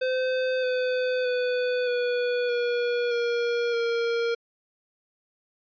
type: tone with pitch steps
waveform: square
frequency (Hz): 514 / 505.8 / 497.6 / 489.7 / 481.8 / 474.1 / 466.5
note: C5 / B4 / B4 / B4 / B4 / A#4 / A#4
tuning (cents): -31 / +41 / +13 / -15 / -43 / +29 / +1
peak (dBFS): -24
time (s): 0.01-4.35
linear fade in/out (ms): 10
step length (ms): 620
effects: resampled to 11025 Hz